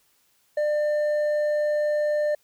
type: tone with hard clipping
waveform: sine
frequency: 598 Hz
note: D5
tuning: 31 cents sharp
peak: -22 dBFS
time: 0.57-2.35 s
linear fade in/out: 5 ms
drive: 4 dB
effects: white hiss -65 dBFS RMS until 2.43 s